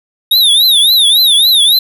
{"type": "tone with vibrato", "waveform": "square", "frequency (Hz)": 3700, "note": "A#7", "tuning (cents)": -14, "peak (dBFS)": -6, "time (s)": [0.31, 1.79], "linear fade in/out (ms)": 5, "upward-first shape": "triangle", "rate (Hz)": 3.6, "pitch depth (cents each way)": 190, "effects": []}